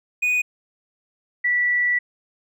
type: tone pair in turn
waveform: triangle / sine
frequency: 2476 / 1957 Hz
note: D#7 / B6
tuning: -9 / -16 cents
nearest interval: major third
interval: 407 cents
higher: first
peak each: -16 / -17 dBFS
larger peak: first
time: 0.22-0.42 / 1.44-1.99 s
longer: second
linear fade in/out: 10 ms
effects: none